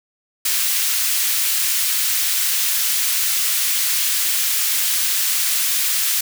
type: high-pass noise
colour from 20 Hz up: white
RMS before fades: -19 dBFS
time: 0.45-6.21 s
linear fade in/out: 5 ms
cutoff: 1900 Hz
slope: 12 dB/octave
effects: none